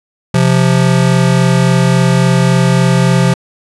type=tone pair together; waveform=square; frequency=130.81 / 174.39 Hz; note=C3 / F3; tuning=0 / -2 cents; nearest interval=perfect fourth; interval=498 cents; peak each=-11 dBFS; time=0.34-3.34 s; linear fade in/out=5 ms; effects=resampled to 24000 Hz